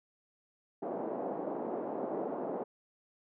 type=band-pass noise; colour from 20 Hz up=white; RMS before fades=-37 dBFS; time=0.82-2.64 s; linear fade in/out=10 ms; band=220 to 710 Hz; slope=24 dB/octave; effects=none